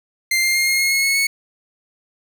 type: tone with pitch steps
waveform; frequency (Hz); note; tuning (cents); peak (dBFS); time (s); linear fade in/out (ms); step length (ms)
sawtooth; 2093 / 2109 / 2125 / 2141 / 2157 / 2173 / 2189 / 2206; C7 / C7 / C7 / C7 / C#7 / C#7 / C#7 / C#7; 0 / +13 / +26 / +39 / -48 / -35 / -22 / -9; -12; 0.31-1.27; 5; 120
effects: none